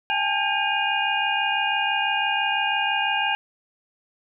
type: tone cluster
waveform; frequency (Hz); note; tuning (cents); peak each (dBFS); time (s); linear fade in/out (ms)
sine; 800 / 866 / 1608 / 2466 / 2829; G5 / A5 / G6 / D#7 / F7; +35 / -28 / +44 / -16 / +22; -27; 0.1-3.35; 0
effects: none